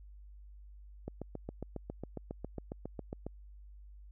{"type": "click train", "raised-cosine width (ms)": 2, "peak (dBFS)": -26, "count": 17, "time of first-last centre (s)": [1.08, 3.266], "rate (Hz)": 7.32, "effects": ["added 50 Hz sine -50 dBFS peak until 4.11 s"]}